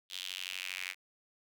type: tone with high-pass filter sweep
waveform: square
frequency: 46.25 Hz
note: F#1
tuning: in tune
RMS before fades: -41 dBFS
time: 0.09-0.95 s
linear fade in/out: 50 ms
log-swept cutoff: 3400 to 2200 Hz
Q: 3.7
effects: none